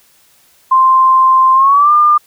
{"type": "tone with pitch glide", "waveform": "sine", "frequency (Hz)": [1046.5, 1202.1], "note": ["C6", "D6"], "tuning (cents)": [0, 40], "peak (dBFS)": -5, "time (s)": [0.71, 2.18], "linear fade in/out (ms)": 10, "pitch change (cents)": 240, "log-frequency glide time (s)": [1.54, 1.92], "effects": ["white hiss -50 dBFS RMS until 2.26 s"]}